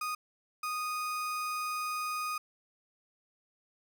35% pulse tone bursts at uneven times, 1240 Hz, D#6, 6 cents flat, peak -31 dBFS, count 2, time 0.01-0.15 / 0.63-2.38 s, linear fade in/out 5 ms, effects none

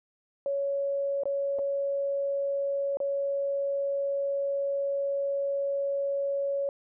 sine tone with dropouts, 558 Hz, C#5, 11 cents sharp, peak -26 dBFS, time 0.46-6.69 s, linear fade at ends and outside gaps 1 ms, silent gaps 1.235-1.255 / 1.587-1.591 / 2.971-3.002 s, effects none

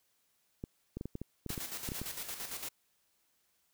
clicks, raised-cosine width 3 ms, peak -26 dBFS, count 12, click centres 0.639 / 0.97 / 1.011 / 1.056 / 1.154 / 1.216 / 1.463 / 1.504 / 1.578 / 1.889 / 1.919 / 2.016 s
white noise with tremolo, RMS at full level -40 dBFS, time 1.49-2.69 s, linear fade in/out 5 ms, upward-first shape square, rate 8.8 Hz, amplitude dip 55%
effects white hiss -75 dBFS RMS until 3.73 s

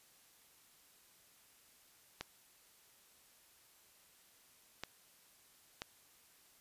clicks, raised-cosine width 0.2 ms, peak -23 dBFS, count 3, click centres 2.21 / 4.836 / 5.819 s, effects white hiss -66 dBFS RMS until 6.6 s + resampled to 32000 Hz

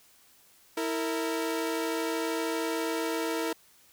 sawtooth tone pair together, 326.4 / 459.4 Hz, E4 / A#4, -17 / -25 cents, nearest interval tritone, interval 592 cents, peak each -27 / -28 dBFS, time 0.77-3.53 s, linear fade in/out 5 ms, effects white hiss -60 dBFS RMS until 3.92 s

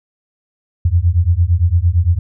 sine beating tone pair, 82.41 / 91.21 Hz, E2 / F#2, 0 / -24 cents, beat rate 8.8 Hz, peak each -13 dBFS, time 0.85-2.19 s, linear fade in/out 5 ms, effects none

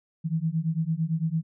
sine beating tone pair, 157.4 / 166.3 Hz, D#3 / E3, +20 / +16 cents, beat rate 8.9 Hz, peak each -27 dBFS, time 0.24-1.43 s, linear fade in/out 20 ms, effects none

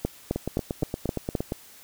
two click trains, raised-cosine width 2 ms, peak -11 / -14 dBFS, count 6 / 11, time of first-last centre 0.05-1.352 / 0.36-1.521 s, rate 3.84 / 8.61 Hz, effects white hiss -50 dBFS RMS until 1.83 s

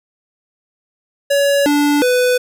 square tone with pitch steps, 564 / 291.1 / 498 Hz, C#5 / D4 / B4, +30 / -15 / +14 cents, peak -12 dBFS, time 1.3-2.38 s, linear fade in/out 10 ms, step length 360 ms, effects none

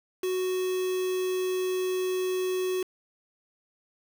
triangle tone with quantisation, 370 Hz, F#4, in tune, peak -24 dBFS, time 0.23-2.83 s, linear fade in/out 5 ms, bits 6, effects none

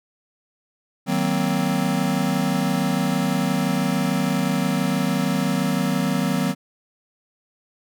square chord, C half-diminished seventh, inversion first, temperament just, 156.98 / 188.37 / 235.5 / 261.6 Hz, Eb3 / Gb3 / Bb3 / C4, +16 / +31 / +18 / 0 cents, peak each -27 / -24 / -27 / -26 dBFS, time 1.06-6.55 s, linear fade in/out 50 ms, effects none

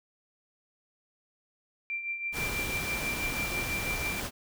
sine tone with tremolo, 2360 Hz, D7, 8 cents sharp, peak -29 dBFS, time 1.9-4.2 s, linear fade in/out 0 ms, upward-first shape triangle, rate 6.1 Hz, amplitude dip 65%
pink noise, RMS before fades -35 dBFS, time 2.32-4.31 s, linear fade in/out 50 ms
effects none

